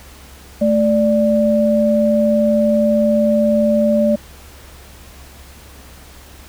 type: tone pair together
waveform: sine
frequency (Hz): 219.5 / 587.7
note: A3 / D5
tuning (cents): -4 / +1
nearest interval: octave + perfect fourth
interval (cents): 1705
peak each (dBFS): -14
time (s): 0.61-4.16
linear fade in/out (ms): 10
effects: added 68 Hz sine -41 dBFS peak until 6.48 s + pink hiss -42 dBFS RMS until 6.48 s